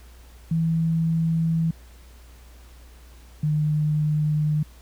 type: tone pair in turn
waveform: sine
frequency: 163.4 / 151.64 Hz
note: E3 / D#3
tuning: -15 / -44 cents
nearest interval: minor second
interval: 129 cents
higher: first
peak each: -19 dBFS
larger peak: neither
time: 0.51-1.71 / 3.43-4.63 s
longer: neither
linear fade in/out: 5 ms
effects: added 60 Hz sine -45 dBFS peak until 4.81 s + pink hiss -54 dBFS RMS until 4.81 s